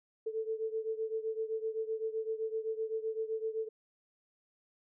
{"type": "beating tone pair", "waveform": "sine", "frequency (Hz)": [440, 447.8], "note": ["A4", "A4"], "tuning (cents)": [0, 30], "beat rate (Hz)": 7.8, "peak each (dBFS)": [-35, -38], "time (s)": [0.26, 3.69], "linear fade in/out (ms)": 10, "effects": []}